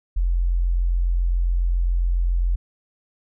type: tone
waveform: sine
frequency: 43.65 Hz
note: F1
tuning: in tune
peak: -17 dBFS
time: 0.16-2.56 s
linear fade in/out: 10 ms
effects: none